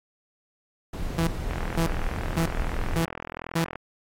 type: noise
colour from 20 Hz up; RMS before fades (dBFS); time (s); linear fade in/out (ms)
brown; -29; 0.93-3.03; 5
type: tone bursts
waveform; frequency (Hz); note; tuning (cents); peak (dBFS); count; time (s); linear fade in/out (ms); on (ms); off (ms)
sawtooth; 165.3; E3; +5; -18; 5; 1.18-3.645; 5; 93; 500
type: click train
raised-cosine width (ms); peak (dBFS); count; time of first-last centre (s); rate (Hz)
0.5; -18; 94; 1.51-3.756; 41.4
effects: AAC 48 kbps